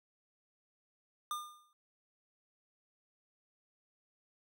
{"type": "tone with exponential decay", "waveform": "square", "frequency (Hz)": 1206, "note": "D6", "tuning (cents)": 46, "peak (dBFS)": -34, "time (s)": [1.31, 1.73], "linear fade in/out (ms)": 1, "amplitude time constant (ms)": 90, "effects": []}